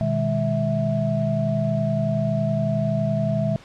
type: tone cluster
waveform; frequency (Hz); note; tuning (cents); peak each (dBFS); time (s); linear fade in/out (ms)
sine; 122.3 / 153.9 / 203.8 / 654; B2 / D#3 / G#3 / E5; -16 / -19 / -32 / -14; -25; 0.01-3.56; 0
effects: pink hiss -47 dBFS RMS until 3.64 s + low-pass 5000 Hz 12 dB/octave